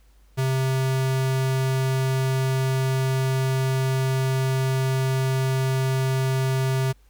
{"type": "tone", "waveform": "square", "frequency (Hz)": 132, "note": "C3", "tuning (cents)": 16, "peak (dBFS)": -21, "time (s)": [0.37, 6.93], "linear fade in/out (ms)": 20, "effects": ["added 50 Hz sine -52 dBFS peak until 7.09 s", "pink hiss -64 dBFS RMS until 7.09 s"]}